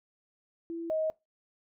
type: tone pair in turn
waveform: sine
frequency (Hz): 333.9 / 630.3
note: E4 / D#5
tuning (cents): +22 / +22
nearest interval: major seventh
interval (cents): 1100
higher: second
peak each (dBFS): -34 / -27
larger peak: second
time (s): 0.7-0.9 / 0.9-1.1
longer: neither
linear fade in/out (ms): 0
effects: noise-tail reverb RT60 0.2 s tail -22 dB re dry